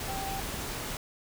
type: tone in noise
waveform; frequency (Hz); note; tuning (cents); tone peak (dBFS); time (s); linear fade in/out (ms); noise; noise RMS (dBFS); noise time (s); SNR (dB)
sine; 780; G5; -9; -35; 0.08-0.4; 2; pink; -36; 0-0.97; -2
effects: none